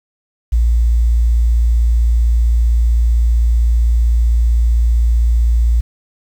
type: tone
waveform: sine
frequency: 57.8 Hz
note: A#1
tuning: 14 cents flat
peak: -9 dBFS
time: 0.52-5.81 s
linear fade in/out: 10 ms
effects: 7-bit